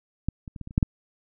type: clicks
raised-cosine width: 5 ms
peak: -12 / -26 / -25 / -23 / -25 / -29 / -7 / -7 dBFS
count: 8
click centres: 0.286 / 0.478 / 0.562 / 0.613 / 0.674 / 0.709 / 0.779 / 0.828 s
effects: none